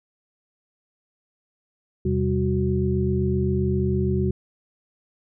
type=tone cluster; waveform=sine; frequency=81 / 128.9 / 196.3 / 369.9 Hz; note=E2 / C3 / G3 / F#4; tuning=-30 / -26 / +3 / 0 cents; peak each=-25 dBFS; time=2.05-4.31 s; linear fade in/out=5 ms; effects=none